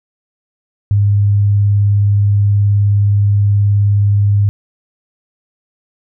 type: tone with vibrato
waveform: sine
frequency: 101.8 Hz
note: G#2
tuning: 34 cents flat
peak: -8 dBFS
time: 0.91-4.49 s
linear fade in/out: 0 ms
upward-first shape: triangle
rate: 19 Hz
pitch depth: 13 cents each way
effects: none